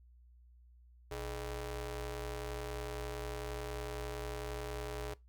sawtooth ring-modulated tone, 183 Hz, F#3, 19 cents flat, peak -32 dBFS, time 1.11-5.14 s, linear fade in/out 5 ms, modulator 239 Hz, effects noise-tail reverb RT60 0.2 s tail -21 dB re dry + added 60 Hz sine -58 dBFS peak until 5.28 s

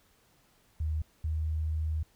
sine tone pair in turn, 77.78 / 78.41 Hz, D#2 / D#2, 0 / +14 cents, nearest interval unison, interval 14 cents, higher second, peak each -28 dBFS, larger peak neither, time 0.8-1.02 / 1.24-2.03 s, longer second, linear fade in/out 5 ms, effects pink hiss -66 dBFS RMS until 2.15 s

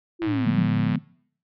sine linear sweep, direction down, 349.2 to 158 Hz, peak -22 dBFS, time 0.19-0.66 s, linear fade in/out 50 ms
click train, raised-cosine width 0.3 ms, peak -17 dBFS, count 82, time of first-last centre 0.22-0.956 s, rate 110 Hz
sine tone with tremolo, 111.6 Hz, A2, 25 cents sharp, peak -26 dBFS, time 0.26-0.95 s, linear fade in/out 20 ms, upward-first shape sine, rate 2.4 Hz, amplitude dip 35%
sine chord, D diminished seventh, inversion none, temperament equal, 146.83 / 174.61 / 207.7 / 246.9 Hz, D3 / F3 / Ab3 / Cb4, 0 / 0 / 0 / 0 cents, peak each -26 dBFS, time 0.44-0.99 s, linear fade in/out 20 ms
effects noise-tail reverb RT60 0.6 s tail -22 dB re dry + low-pass 3000 Hz 12 dB/octave

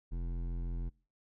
triangle tone with hard clipping, 43 Hz, F1, 26 cents flat, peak -36 dBFS, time 0.11-0.9 s, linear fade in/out 20 ms, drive 17 dB, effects noise-tail reverb RT60 0.4 s tail -26 dB re dry

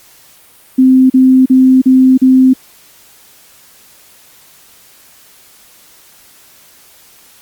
sine tone bursts, 259.6 Hz, C4, 13 cents flat, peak -3 dBFS, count 5, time 0.78-2.536 s, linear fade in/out 10 ms, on 320 ms, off 39 ms, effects white hiss -43 dBFS RMS until 7.41 s + Opus 48 kbps

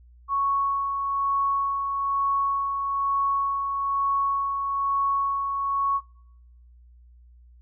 sine tone with tremolo, 1108.7 Hz, C#6, in tune, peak -20 dBFS, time 0.28-6.01 s, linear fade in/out 50 ms, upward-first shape sine, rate 1.1 Hz, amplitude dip 40%, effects noise-tail reverb RT60 0.8 s tail -25 dB re dry + added 60 Hz sine -49 dBFS peak until 7.61 s

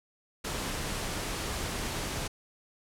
pink noise, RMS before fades -34 dBFS, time 0.44-2.28 s, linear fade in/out 10 ms, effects low-pass 11000 Hz 12 dB/octave

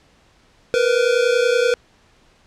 square tone pair together, 470 / 500.4 Hz, A#4 / B4, +14 / +23 cents, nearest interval minor second, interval 109 cents, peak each -18 dBFS, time 0.74-1.74 s, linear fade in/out 0 ms, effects pink hiss -55 dBFS RMS until 2.46 s + low-pass 6000 Hz 12 dB/octave

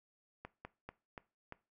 slowing click train, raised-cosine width 0.5 ms, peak -30 dBFS, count 5, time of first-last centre 0.45-1.524 s, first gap 200 ms, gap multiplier 1.2, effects noise-tail reverb RT60 0.3 s tail -19 dB re dry

